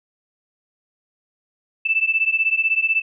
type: beating tone pair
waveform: sine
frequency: 2637 / 2653 Hz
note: E7 / E7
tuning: 0 / +10 cents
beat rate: 16 Hz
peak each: -19 / -20 dBFS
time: 1.85-3.02 s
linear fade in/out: 10 ms
effects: none